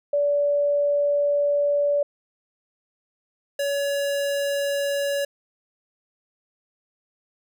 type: tone pair in turn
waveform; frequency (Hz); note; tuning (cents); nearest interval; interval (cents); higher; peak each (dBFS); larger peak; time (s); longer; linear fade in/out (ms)
sine / square; 577 / 564.8; D5 / C#5; -31 / +32; unison; 37; first; -18 / -23; first; 0.13-2.03 / 3.59-5.25; first; 5
effects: none